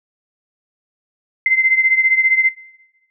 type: beating tone pair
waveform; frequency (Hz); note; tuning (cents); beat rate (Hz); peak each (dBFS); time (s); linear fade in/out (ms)
sine; 2070 / 2085; C7 / C7; -19 / -7; 15; -13 / -17; 1.46-2.49; 2
effects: noise-tail reverb RT60 1.0 s tail -19 dB re dry